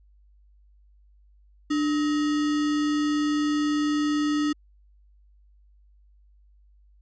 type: tone with sample-and-hold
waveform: sine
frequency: 297 Hz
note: D4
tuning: 20 cents sharp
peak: -21 dBFS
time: 1.7-4.53 s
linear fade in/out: 10 ms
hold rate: 1575 Hz
effects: added 50 Hz sine -54 dBFS peak until 7.01 s + resampled to 16000 Hz